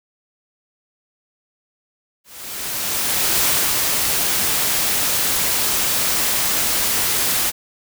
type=noise with ADSR envelope; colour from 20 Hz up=white; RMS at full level=-17 dBFS; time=2.24-7.52 s; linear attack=1200 ms; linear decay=310 ms; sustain=-2 dB; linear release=33 ms; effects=none